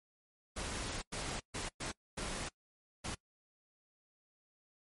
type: noise bursts at uneven times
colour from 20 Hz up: pink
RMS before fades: -40 dBFS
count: 6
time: 0.56-1.02 / 1.12-1.4 / 1.54-1.69 / 1.8-1.92 / 2.17-2.49 / 3.04-3.15 s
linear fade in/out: 10 ms
effects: noise-tail reverb RT60 0.1 s tail -23 dB re dry + MP3 48 kbps